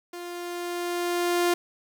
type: tone with level ramp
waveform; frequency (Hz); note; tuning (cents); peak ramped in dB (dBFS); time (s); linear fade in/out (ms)
sawtooth; 350; F4; +4; -32 to -16; 0.13-1.54; 5
effects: 9-bit